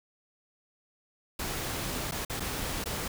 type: noise with dropouts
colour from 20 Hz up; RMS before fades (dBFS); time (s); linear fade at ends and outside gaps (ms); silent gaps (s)
pink; -34; 1.39-3.08; 5; 2.112-2.12 / 2.25-2.297 / 2.398-2.403 / 2.841-2.857
effects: none